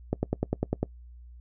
click train, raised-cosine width 2 ms, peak -12 dBFS, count 8, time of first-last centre 0.13-0.83 s, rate 10 Hz, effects noise-tail reverb RT60 0.1 s tail -21 dB re dry + added 60 Hz sine -45 dBFS peak until 1.4 s

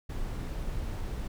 brown noise, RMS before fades -34 dBFS, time 0.09-1.28 s, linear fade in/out 10 ms, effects none

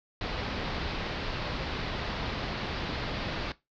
pink low-pass noise, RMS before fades -34 dBFS, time 0.21-3.52 s, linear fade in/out 2 ms, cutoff 4800 Hz, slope 48 dB/octave, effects noise-tail reverb RT60 0.2 s tail -18 dB re dry

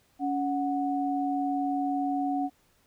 sine tone pair together, 280.7 / 737 Hz, C#4 / F#5, +22 / -7 cents, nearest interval octave + perfect fourth, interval 1671 cents, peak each -28 / -29 dBFS, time 0.19-2.5 s, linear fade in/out 50 ms, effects pink hiss -66 dBFS RMS until 2.86 s

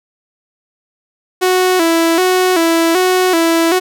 sawtooth tone with vibrato, 349.2 Hz, F4, in tune, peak -6 dBFS, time 1.41-3.8 s, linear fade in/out 20 ms, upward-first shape square, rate 1.3 Hz, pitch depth 93 cents each way, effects none

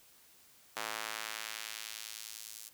square tone with high-pass filter sweep, 55 Hz, A1, in tune, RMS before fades -43 dBFS, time 0.76-2.69 s, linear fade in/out 5 ms, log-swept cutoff 890 to 7200 Hz, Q 0.75, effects white hiss -62 dBFS RMS until 2.73 s

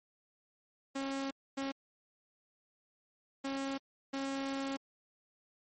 sawtooth tone bursts at uneven times, 272.4 Hz, C#4, 30 cents flat, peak -31 dBFS, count 4, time 0.95-1.31 / 1.57-1.72 / 3.44-3.78 / 4.13-4.77 s, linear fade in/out 10 ms, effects MP3 32 kbps

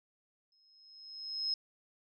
sine tone with exponential growth, 5150 Hz, E8, 41 cents flat, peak -29 dBFS, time 0.52-1.54 s, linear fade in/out 2 ms, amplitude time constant 220 ms, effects none

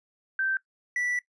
sine / triangle tone pair in turn, 1558 / 1963 Hz, G6 / B6, -11 / -11 cents, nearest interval major third, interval 400 cents, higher second, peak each -24 dBFS, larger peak neither, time 0.39-0.57 / 0.96-1.19 s, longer second, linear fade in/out 2 ms, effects noise-tail reverb RT60 0.1 s tail -19 dB re dry + resampled to 22050 Hz

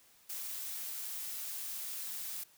blue noise, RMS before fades -41 dBFS, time 0.29-2.44 s, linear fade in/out 10 ms, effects white hiss -64 dBFS RMS until 2.57 s

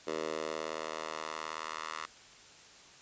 10% pulse tone with high-pass filter sweep, 78.8 Hz, D#2, 23 cents sharp, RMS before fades -39 dBFS, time 0.07-2.06 s, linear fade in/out 5 ms, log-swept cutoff 440 to 1200 Hz, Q 1.7, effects white hiss -55 dBFS RMS until 3.01 s + resampled to 16000 Hz

